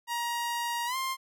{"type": "tone with pitch glide", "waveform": "sawtooth", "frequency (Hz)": [946, 1055.7], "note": ["A#5", "C6"], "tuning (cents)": [25, 15], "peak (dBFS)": -26, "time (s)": [0.07, 1.17], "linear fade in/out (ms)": 50, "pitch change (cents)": 190, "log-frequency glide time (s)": [0.86, 0.96], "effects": []}